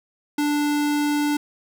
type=tone; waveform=square; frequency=293.7 Hz; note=D4; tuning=in tune; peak=-20 dBFS; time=0.38-1.37 s; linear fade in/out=5 ms; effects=none